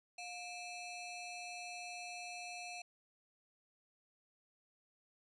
sawtooth ring-modulated tone, 1667 Hz, G#6, 6 cents sharp, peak -38 dBFS, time 0.18-2.82 s, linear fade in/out 5 ms, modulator 954 Hz, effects resampled to 22050 Hz

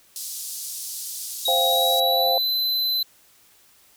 white band-pass noise, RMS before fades -33 dBFS, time 0.16-2 s, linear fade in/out 0 ms, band 4300 to 14000 Hz, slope 24 dB/octave
square tone with pitch glide, 3813 to 4035 Hz, A#7 to B7, +38 to +36 cents, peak -21 dBFS, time 1.45-3.03 s, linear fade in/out 5 ms, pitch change +98 cents, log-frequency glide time 1.69-2.49 s
sine chord, C suspended fourth, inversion none, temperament equal, 523.3 / 698.5 / 784 Hz, C5 / F5 / G5, 0 / 0 / 0 cents, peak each -24 / -23 / -26 dBFS, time 1.48-2.38 s, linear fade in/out 2 ms
effects white hiss -56 dBFS RMS until 3.96 s

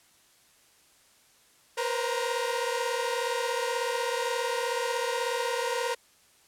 sawtooth tone cluster, 474.4 / 511 / 533 / 933 Hz, A#4 / C5 / C5 / A#5, +30 / -41 / +32 / +1 cents, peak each -27 / -29 / -35 / -30 dBFS, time 1.77-5.95 s, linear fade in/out 10 ms, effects white hiss -61 dBFS RMS until 6.47 s + low-pass 11000 Hz 12 dB/octave

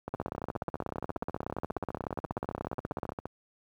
two click trains, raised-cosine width 1 ms, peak -18 / -21 dBFS, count 50 / 48, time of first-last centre 0.14-3.092 / 0.08-3.256 s, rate 16.6 / 14.8 Hz, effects high-pass 60 Hz 12 dB/octave + 10-bit

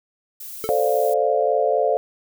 violet noise, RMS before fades -35 dBFS, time 0.4-1.14 s, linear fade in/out 5 ms
square tone with exponential decay, 440 Hz, A4, in tune, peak -22 dBFS, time 0.64-0.74 s, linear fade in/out 0 ms, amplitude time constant 21 ms
sine chord, D minor seventh, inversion second, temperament equal, 440 / 523.3 / 587.3 / 698.5 Hz, A4 / C5 / D5 / F5, 0 / 0 / 0 / 0 cents, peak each -22 dBFS, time 0.69-1.97 s, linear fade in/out 0 ms
effects none

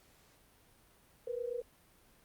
sine tone pair together, 471.4 / 499.4 Hz, A#4 / B4, +19 / +19 cents, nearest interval minor second, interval 100 cents, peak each -38 / -39 dBFS, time 1.27-1.62 s, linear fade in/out 5 ms, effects pink hiss -65 dBFS RMS until 2.24 s + Opus 48 kbps

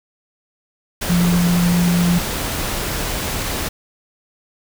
sine tone in noise, 174.61 Hz, F3, in tune, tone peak -13 dBFS, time 1.09-2.19 s, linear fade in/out 10 ms, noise pink, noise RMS -23 dBFS, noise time 1.01-3.69 s, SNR +7 dB, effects none

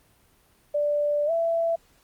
sine tone with pitch glide, 587.3 to 666.9 Hz, D5 to E5, 0 to +20 cents, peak -21 dBFS, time 0.74-1.76 s, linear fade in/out 10 ms, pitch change +220 cents, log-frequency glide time 1.26-1.31 s, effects pink hiss -61 dBFS RMS until 2.03 s + Opus 32 kbps

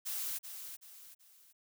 blue noise with echo, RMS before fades -38 dBFS, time 0.05-0.39 s, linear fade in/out 20 ms, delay 380 ms, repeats 3, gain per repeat -8 dB, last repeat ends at 1.53 s, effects none

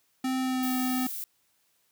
square tone with pitch glide, 259.7 to 255.2 Hz, C4 to C4, -13 to -43 cents, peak -27 dBFS, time 0.24-1.07 s, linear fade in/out 5 ms, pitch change -30 cents, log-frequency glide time 0.39-0.71 s
violet noise, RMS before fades -36 dBFS, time 0.63-1.24 s, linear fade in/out 0 ms
effects white hiss -70 dBFS RMS until 1.91 s + high-pass 60 Hz 12 dB/octave

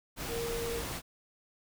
sine tone in noise, 466.2 Hz, A#4, in tune, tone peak -34 dBFS, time 0.28-0.83 s, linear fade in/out 50 ms, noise pink, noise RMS -38 dBFS, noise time 0.16-1.02 s, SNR +1 dB, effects none

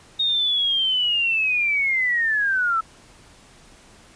sine linear sweep, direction down, 3729 to 1299 Hz, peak -18 dBFS, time 0.19-2.81 s, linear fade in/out 10 ms, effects pink hiss -50 dBFS RMS until 4.15 s + resampled to 22050 Hz

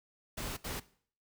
pink noise bursts at uneven times, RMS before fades -39 dBFS, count 2, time 0.37-0.57 / 0.64-0.8 s, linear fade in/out 10 ms, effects noise-tail reverb RT60 0.5 s tail -18 dB re dry

